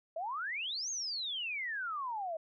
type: exponential two-way sweep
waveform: sine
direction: up then down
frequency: 622.3 to 6645 to 622.3 Hz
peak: -35 dBFS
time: 0.16-2.37 s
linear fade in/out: 5 ms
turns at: 0.9 s
effects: none